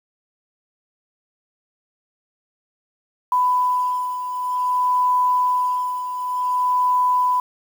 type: beating tone pair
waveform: sine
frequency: 997 / 997.54 Hz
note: B5 / B5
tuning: +16 / +17 cents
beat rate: 0.54 Hz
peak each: -24 / -18 dBFS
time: 3.32-7.4 s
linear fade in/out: 2 ms
effects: 7-bit